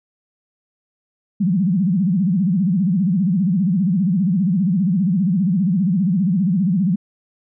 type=tone with vibrato; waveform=sine; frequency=185 Hz; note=F#3; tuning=in tune; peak=-14 dBFS; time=1.4-6.96 s; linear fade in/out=10 ms; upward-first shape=sine; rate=15 Hz; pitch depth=220 cents each way; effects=none